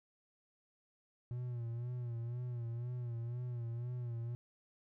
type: tone with vibrato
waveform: triangle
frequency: 120 Hz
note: B2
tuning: 49 cents flat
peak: -36 dBFS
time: 1.31-4.35 s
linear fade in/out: 0 ms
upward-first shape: sine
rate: 2 Hz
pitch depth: 62 cents each way
effects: none